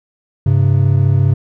triangle tone pair together, 99.46 / 134.1 Hz, G2 / C3, +26 / +43 cents, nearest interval perfect fourth, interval 517 cents, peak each -10 dBFS, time 0.46-1.34 s, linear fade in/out 5 ms, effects none

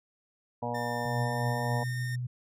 harmonic tone, 120 Hz, B2, 49 cents flat, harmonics 1 / 2 / 4 / 5 / 6 / 7 / 8, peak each -38 / -38 / -38 / -38 / -38 / -38 / -38 dBFS, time 0.62-1.84 s, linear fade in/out 10 ms
45% pulse tone with pitch glide, 1800 to 1826.2 Hz, A6 to A#6, +39 to -36 cents, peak -38 dBFS, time 0.74-2.16 s, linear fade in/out 10 ms, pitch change +25 cents, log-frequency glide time 1.18-1.96 s
sine tone with tremolo, 123.8 Hz, B2, 5 cents sharp, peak -29 dBFS, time 1.05-2.27 s, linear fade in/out 10 ms, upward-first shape triangle, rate 7.5 Hz, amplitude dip 25%
effects none

